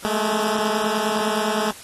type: beating tone pair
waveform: 10% pulse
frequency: 211.2 / 221 Hz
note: G#3 / A3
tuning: +29 / +8 cents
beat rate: 9.8 Hz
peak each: -15 / -17 dBFS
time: 0.05-1.71 s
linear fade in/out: 0 ms
effects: white hiss -41 dBFS RMS until 1.83 s + AAC 32 kbps